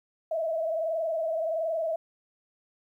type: tone with frequency modulation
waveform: sine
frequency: 648 Hz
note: E5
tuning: 30 cents flat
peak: -26 dBFS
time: 0.31-1.96 s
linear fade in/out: 5 ms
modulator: 21.4 Hz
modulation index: 1.2
effects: 11-bit